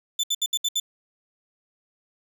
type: tone bursts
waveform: 30% pulse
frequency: 3520 Hz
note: A7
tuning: in tune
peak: -19 dBFS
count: 6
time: 0.19-0.8 s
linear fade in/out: 5 ms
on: 45 ms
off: 68 ms
effects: none